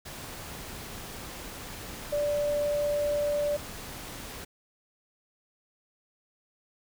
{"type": "tone in noise", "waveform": "sine", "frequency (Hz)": 585, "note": "D5", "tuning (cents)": -7, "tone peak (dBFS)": -25, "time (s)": [2.12, 3.57], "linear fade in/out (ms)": 10, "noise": "pink", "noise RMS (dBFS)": -41, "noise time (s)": [0.05, 4.45], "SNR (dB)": 13, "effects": []}